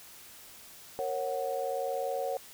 sine chord, F# major, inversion first, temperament equal with one note detuned, 466.2 / 547 / 740 Hz, A#4 / C#5 / F#5, 0 / -23 / 0 cents, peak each -36 / -33 / -35 dBFS, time 0.99-2.37 s, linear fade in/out 0 ms, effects white hiss -51 dBFS RMS until 2.53 s

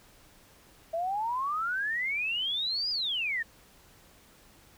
sine exponential two-way sweep, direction up then down, 645 to 5030 to 1767 Hz, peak -28 dBFS, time 0.93-3.43 s, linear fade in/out 10 ms, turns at 2.9 s, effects pink hiss -58 dBFS RMS until 4.77 s

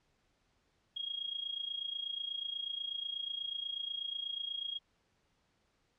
sine tone with amplitude modulation, 3274 Hz, G#7, 25 cents flat, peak -33 dBFS, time 0.96-4.79 s, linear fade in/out 10 ms, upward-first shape sine, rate 28.2 Hz, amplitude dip 80%, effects pink hiss -75 dBFS RMS until 5.98 s + low-pass 6000 Hz 12 dB/octave

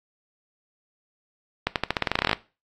accelerating click train, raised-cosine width 0.3 ms, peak -5 dBFS, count 16, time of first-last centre 1.67-2.331 s, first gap 88 ms, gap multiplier 0.89, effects noise-tail reverb RT60 0.3 s tail -18 dB re dry + AAC 48 kbps

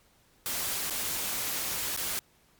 white noise with dropouts, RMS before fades -32 dBFS, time 0.46-2.19 s, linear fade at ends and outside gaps 0 ms, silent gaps 0.899-0.907 / 1.964-1.974 s, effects pink hiss -64 dBFS RMS until 2.59 s + MP3 96 kbps

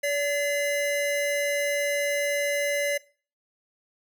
square tone pair together, 573.9 / 2051 Hz, D5 / C7, -40 / -35 cents, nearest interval octave + minor seventh, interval 2205 cents, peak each -26 / -29 dBFS, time 0.03-2.98 s, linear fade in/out 10 ms, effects noise-tail reverb RT60 0.4 s tail -21 dB re dry

